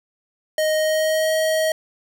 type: tone with pitch glide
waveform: square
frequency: 622.3 to 633.2 Hz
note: D#5 to D#5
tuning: 0 to +30 cents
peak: -18 dBFS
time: 0.58-1.72 s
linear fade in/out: 2 ms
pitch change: +30 cents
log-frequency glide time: 0.77-1.33 s
effects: none